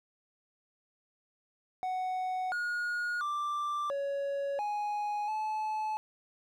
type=tone with pitch steps; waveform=triangle; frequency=742 / 1440 / 1178 / 559 / 832 / 863 Hz; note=F#5 / F#6 / D6 / C#5 / G#5 / A5; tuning=+5 / -47 / +5 / +14 / +3 / -34 cents; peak=-29 dBFS; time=1.83-5.97 s; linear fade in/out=0 ms; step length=690 ms; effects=none